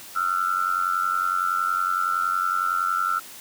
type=tone with amplitude modulation; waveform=sine; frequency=1351 Hz; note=E6; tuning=42 cents sharp; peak=-17 dBFS; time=0.15-3.2 s; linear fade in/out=20 ms; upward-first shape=sine; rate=90.8 Hz; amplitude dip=85%; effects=white hiss -42 dBFS RMS until 3.4 s + high-pass 80 Hz 12 dB/octave